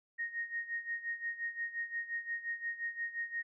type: tone with tremolo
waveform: sine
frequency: 1863 Hz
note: A#6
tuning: 2 cents flat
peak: -33 dBFS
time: 0.18-3.43 s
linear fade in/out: 20 ms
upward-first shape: sine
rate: 5.7 Hz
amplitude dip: 80%
effects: none